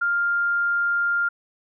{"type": "tone", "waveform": "sine", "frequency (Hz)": 1400, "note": "F6", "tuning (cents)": 4, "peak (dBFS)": -19, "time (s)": [0.01, 1.29], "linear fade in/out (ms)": 10, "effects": []}